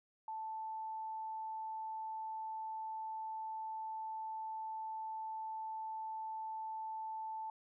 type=tone; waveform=sine; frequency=880 Hz; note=A5; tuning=in tune; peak=-40 dBFS; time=0.28-7.5 s; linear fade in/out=2 ms; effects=none